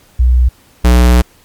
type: tone pair in turn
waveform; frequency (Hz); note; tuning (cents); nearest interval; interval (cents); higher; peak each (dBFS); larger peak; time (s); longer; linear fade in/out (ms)
sine / square; 61.74 / 60.89; B1 / B1; 0 / -24; unison; 24; first; -5; neither; 0.19-0.49 / 0.84-1.22; second; 10
effects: pink hiss -47 dBFS RMS until 1.44 s + MP3 96 kbps